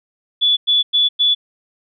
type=tone bursts; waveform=sine; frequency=3441 Hz; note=A7; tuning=39 cents flat; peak=-11 dBFS; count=4; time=0.41-1.35 s; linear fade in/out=20 ms; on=160 ms; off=100 ms; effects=none